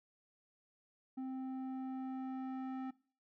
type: tone with low-pass filter sweep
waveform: square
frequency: 261.6 Hz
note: C4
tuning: in tune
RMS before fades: -42 dBFS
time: 1.17-2.91 s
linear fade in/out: 10 ms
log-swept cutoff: 600 to 1300 Hz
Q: 0.91
effects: noise-tail reverb RT60 0.4 s tail -20 dB re dry